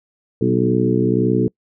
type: harmonic tone with a mistuned harmonic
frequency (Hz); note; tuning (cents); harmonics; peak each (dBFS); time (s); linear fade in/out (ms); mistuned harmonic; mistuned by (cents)
61.74; B1; 0; 2 / 3 / 4 / 5 / 6 / 7; -21 / -21 / -21 / -21 / -21 / -21; 0.41-1.48; 5; 3; +50
effects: noise-tail reverb RT60 0.1 s tail -26 dB re dry